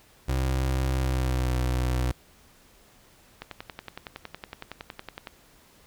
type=tone with pitch glide; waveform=30% pulse; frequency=65.41 to 62.6 Hz; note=C2 to B1; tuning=0 to +24 cents; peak=-21 dBFS; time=0.28-2.12 s; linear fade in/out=10 ms; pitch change=-76 cents; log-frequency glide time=0.98-1.54 s
type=click train; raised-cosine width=0.3 ms; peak=-20 dBFS; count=21; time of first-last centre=3.42-5.272 s; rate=10.8 Hz
effects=pink hiss -57 dBFS RMS until 5.86 s